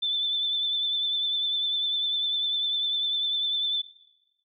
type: tone with vibrato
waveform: sine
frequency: 3520 Hz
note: A7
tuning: in tune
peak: -24 dBFS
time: 0.02-3.82 s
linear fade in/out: 10 ms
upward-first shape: triangle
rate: 10 Hz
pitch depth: 31 cents each way
effects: noise-tail reverb RT60 1.0 s tail -18 dB re dry